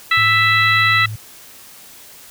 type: harmonic tone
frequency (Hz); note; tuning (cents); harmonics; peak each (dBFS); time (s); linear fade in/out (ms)
659.3; E5; 0; 2 / 3 / 4 / 5 / 6; -17 / -14 / -20 / -26 / -21; 0.11-1.06; 5
type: tone with vibrato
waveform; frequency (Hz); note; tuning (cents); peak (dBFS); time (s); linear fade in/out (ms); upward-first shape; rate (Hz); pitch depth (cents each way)
sine; 108.5; A2; -24; -24; 0.17-1.16; 5; sine; 8.4; 16
effects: white hiss -41 dBFS RMS until 2.3 s